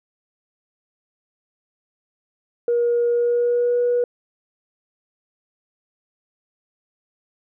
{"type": "tone with pitch glide", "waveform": "sine", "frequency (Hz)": [475.9, 485.3], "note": ["A#4", "B4"], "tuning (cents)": [36, -30], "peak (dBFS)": -15, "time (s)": [2.68, 4.04], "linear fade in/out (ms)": 2, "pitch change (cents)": 34, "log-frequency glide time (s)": [3.09, 3.79], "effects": ["tanh soft clip ceiling -12 dBFS"]}